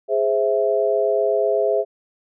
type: chord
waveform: sine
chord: Ab augmented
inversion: none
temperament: equal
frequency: 415.3 / 523.3 / 659.3 Hz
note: Ab4 / C5 / E5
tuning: 0 / 0 / 0 cents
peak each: -20 / -22 / -20 dBFS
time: 0.08-1.85 s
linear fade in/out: 50 ms
effects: none

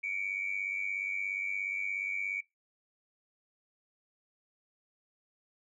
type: tone pair together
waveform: sine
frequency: 2252 / 2349 Hz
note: C#7 / D7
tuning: +27 / 0 cents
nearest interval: minor second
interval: 73 cents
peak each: -34 / -36 dBFS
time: 0.03-2.41 s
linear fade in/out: 10 ms
effects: noise-tail reverb RT60 0.2 s tail -23 dB re dry + tanh soft clip ceiling -25 dBFS

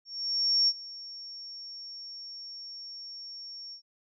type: tone with ADSR envelope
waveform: sine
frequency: 5500 Hz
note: F8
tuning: 27 cents flat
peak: -20 dBFS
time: 0.05-3.82 s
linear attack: 630 ms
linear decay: 47 ms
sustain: -20 dB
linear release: 92 ms
effects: none

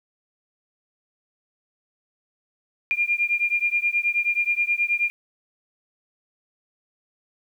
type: beating tone pair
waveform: sine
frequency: 2400 / 2409.4 Hz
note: D7 / D7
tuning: +37 / +44 cents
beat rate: 9.4 Hz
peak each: -23 dBFS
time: 2.91-5.1 s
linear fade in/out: 0 ms
effects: 9-bit

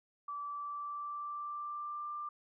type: tone with pitch glide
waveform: sine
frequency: 1158 to 1187.1 Hz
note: D6 to D6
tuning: -25 to +18 cents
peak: -38 dBFS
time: 0.28-2.29 s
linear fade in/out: 5 ms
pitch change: +43 cents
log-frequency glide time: 0.4-2.1 s
effects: none

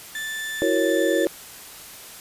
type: tone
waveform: 35% pulse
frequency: 1760 Hz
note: A6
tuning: in tune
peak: -26 dBFS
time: 0.15-1.25 s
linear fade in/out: 2 ms
type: chord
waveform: sine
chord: F# dominant seventh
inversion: third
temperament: equal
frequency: 329.6 / 370 / 466.2 / 554.4 Hz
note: E4 / F#4 / A#4 / C#5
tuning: 0 / 0 / 0 / 0 cents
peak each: -23 / -24 / -25 / -23 dBFS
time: 0.62-1.27 s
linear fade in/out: 0 ms
effects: white hiss -41 dBFS RMS until 2.2 s + resampled to 32000 Hz

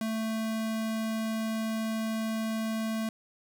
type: tone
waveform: square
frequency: 221.6 Hz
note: A3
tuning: 13 cents sharp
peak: -30 dBFS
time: 0.01-3.09 s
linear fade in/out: 2 ms
effects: 10-bit

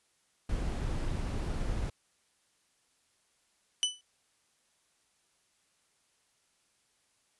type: noise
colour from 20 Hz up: brown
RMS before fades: -33 dBFS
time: 0.49-1.9 s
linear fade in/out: 5 ms
type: tone with exponential decay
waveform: sawtooth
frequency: 2991 Hz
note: F#7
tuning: 18 cents sharp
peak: -19 dBFS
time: 3.83-4.01 s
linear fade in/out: 0 ms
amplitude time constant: 39 ms
effects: white hiss -72 dBFS RMS until 7.39 s + resampled to 24000 Hz

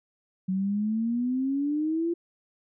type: exponential sweep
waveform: sine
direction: up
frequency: 185 to 345.1 Hz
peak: -24 dBFS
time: 0.48-2.14 s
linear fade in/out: 10 ms
effects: none

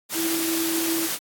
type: tone in noise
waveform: sine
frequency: 329.6 Hz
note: E4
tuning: in tune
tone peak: -24 dBFS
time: 0.13-1.09 s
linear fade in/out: 50 ms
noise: white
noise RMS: -27 dBFS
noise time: 0.09-1.19 s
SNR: 0 dB
effects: high-pass 150 Hz 12 dB/octave + AAC 64 kbps

